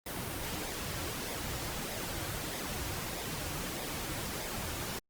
pink noise with flanger, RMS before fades -38 dBFS, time 0.06-4.99 s, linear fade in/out 5 ms, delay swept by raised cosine 0.68 to 4.78 ms, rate 1.6 Hz, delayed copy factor -0.5, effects Opus 32 kbps

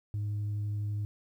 sine tone with vibrato, 103.83 Hz, G#2, in tune, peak -28 dBFS, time 0.14-1.05 s, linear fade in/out 0 ms, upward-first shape triangle, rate 12 Hz, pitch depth 8 cents each way, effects tanh soft clip ceiling -29 dBFS + 11-bit

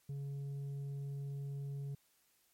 sine tone with tanh clipping, 140 Hz, C#3, 18 cents sharp, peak -40 dBFS, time 0.09-1.95 s, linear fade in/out 5 ms, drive 4 dB, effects white hiss -73 dBFS RMS until 2.53 s + MP3 64 kbps

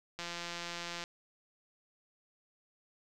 click train, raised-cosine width 0.2 ms, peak -23 dBFS, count 147, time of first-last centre 0.19-1.039 s, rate 172 Hz, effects none

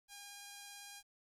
5% pulse tone with vibrato, 810 Hz, G#5, 43 cents flat, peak -38 dBFS, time 0.08-1.03 s, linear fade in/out 50 ms, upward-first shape triangle, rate 18 Hz, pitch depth 10 cents each way, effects 12-bit

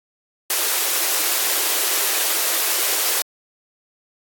white high-pass noise, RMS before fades -20 dBFS, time 0.5-3.22 s, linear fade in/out 2 ms, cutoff 310 Hz, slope 96 dB/octave, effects AAC 64 kbps

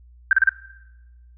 sine tone bursts, 1568 Hz, G6, in tune, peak -11 dBFS, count 4, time 0.31-0.492 s, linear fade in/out 2 ms, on 20 ms, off 34 ms, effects noise-tail reverb RT60 1.0 s tail -19 dB re dry + added 60 Hz sine -46 dBFS peak until 1.37 s

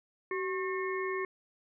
harmonic tone with a mistuned harmonic, 361.4 Hz, F#4, 41 cents flat, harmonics 1 / 3 / 5 / 6, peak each -33 / -38 / -40 / -41 dBFS, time 0.31-1.25 s, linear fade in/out 2 ms, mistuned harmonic 1, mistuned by +87 cents, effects none

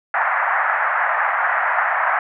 white band-pass noise, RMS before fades -19 dBFS, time 0.14-2.19 s, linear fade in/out 2 ms, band 660 to 1900 Hz, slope 48 dB/octave, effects none

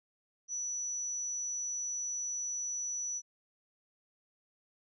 sine tone, 5920 Hz, F#8, in tune, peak -34 dBFS, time 0.48-3.22 s, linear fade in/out 50 ms, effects none

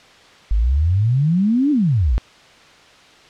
sine exponential two-way sweep, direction up then down, 48.28 to 305.4 to 48.28 Hz, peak -13 dBFS, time 0.51-2.18 s, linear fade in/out 0 ms, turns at 1.71 s, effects white hiss -46 dBFS RMS until 3.29 s + low-pass 4000 Hz 12 dB/octave

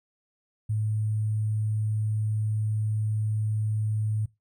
sine tone with sample-and-hold, 107.5 Hz, A2, 40 cents flat, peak -24 dBFS, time 0.69-4.26 s, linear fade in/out 10 ms, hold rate 8820 Hz, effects noise-tail reverb RT60 0.2 s tail -20 dB re dry

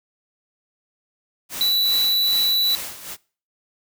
white noise with tremolo, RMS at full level -30 dBFS, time 1.49-3.17 s, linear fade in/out 50 ms, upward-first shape sine, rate 2.5 Hz, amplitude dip 70%
square tone, 3951 Hz, B7, in tune, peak -17 dBFS, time 1.61-2.75 s, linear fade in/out 0 ms
effects noise-tail reverb RT60 0.4 s tail -23 dB re dry

